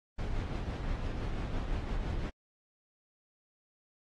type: noise with tremolo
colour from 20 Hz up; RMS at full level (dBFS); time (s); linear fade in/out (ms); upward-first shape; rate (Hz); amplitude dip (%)
brown; -33; 0.18-2.3; 10; sine; 5.9; 35
effects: low-pass 5000 Hz 12 dB/octave + AAC 32 kbps